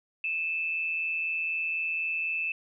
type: tone pair together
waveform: sine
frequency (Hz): 2470 / 2634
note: D#7 / E7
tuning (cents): -13 / -2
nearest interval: minor second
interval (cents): 111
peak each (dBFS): -37 / -28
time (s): 0.24-2.52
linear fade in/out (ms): 2
effects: none